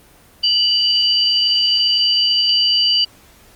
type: tone pair together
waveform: sine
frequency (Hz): 2954 / 4684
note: F#7 / D8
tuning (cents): -3 / -5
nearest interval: minor sixth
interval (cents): 798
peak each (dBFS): -15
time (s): 0.43-3.05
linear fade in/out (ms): 10
effects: pink hiss -48 dBFS RMS until 3.55 s + Opus 24 kbps